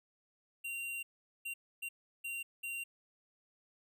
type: tone bursts at uneven times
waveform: square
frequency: 2764 Hz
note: F7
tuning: 19 cents flat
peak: -39 dBFS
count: 5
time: 0.64-1.03 / 1.45-1.54 / 1.82-1.89 / 2.24-2.43 / 2.63-2.84 s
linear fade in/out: 10 ms
effects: none